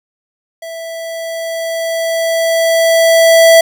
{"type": "tone with level ramp", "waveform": "square", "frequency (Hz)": 659.3, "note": "E5", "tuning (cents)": 0, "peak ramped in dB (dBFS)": [-25, -3], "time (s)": [0.62, 3.61], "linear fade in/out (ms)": 5, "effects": []}